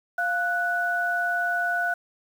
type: tone pair together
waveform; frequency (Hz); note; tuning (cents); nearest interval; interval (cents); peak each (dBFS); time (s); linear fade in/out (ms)
sine; 699 / 1480; F5 / F#6; +1 / 0; octave + minor second; 1299; -27 / -24; 0.18-1.94; 5
effects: 8-bit